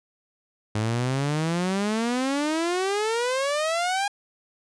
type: exponential sweep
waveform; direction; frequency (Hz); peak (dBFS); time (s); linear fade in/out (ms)
sawtooth; up; 104.7 to 820; -19; 0.75-4.08; 5
effects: resampled to 22050 Hz